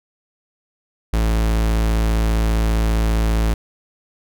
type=tone; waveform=45% pulse; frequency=55 Hz; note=A1; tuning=in tune; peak=-15 dBFS; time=1.13-3.54 s; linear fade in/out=5 ms; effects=none